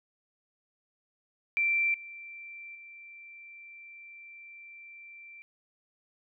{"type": "tone with level steps", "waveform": "sine", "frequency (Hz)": 2349, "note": "D7", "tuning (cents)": 0, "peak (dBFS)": [-24, -42, -46], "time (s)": [1.57, 5.42], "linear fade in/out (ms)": 0, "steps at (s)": [1.94, 2.75], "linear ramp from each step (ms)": 2, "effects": []}